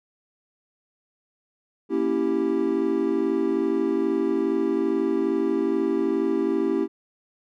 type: chord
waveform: triangle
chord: A# diminished seventh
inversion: none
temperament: equal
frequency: 233.1 / 277.2 / 329.6 / 392 Hz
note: A#3 / C#4 / E4 / G4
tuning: 0 / 0 / 0 / 0 cents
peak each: -28 / -25 / -23 / -23 dBFS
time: 1.89-6.88 s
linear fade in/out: 50 ms
effects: none